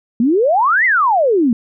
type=exponential two-way sweep; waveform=sine; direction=up then down; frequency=220 to 2093 to 220 Hz; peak=-10 dBFS; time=0.2-1.53 s; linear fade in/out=2 ms; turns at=0.85 s; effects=none